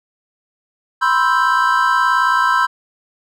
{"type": "chord", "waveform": "triangle", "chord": "C major seventh", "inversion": "third", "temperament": "equal", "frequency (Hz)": [987.8, 1046.5, 1318.5, 1568], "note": ["B5", "C6", "E6", "G6"], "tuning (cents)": [0, 0, 0, 0], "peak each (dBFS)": -16, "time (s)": [1.01, 2.67], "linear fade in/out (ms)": 20, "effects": []}